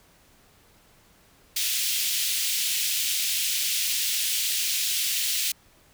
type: high-pass noise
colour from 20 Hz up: pink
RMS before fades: -26 dBFS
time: 1.56-5.52 s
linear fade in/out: 5 ms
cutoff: 2700 Hz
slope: 24 dB/octave
effects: pink hiss -58 dBFS RMS until 5.93 s